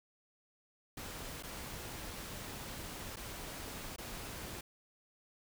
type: noise with dropouts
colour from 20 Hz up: pink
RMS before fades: -45 dBFS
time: 0.97-4.61 s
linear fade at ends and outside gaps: 5 ms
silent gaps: 1.426-1.433 / 3.16-3.167 / 3.962-3.982 s
effects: none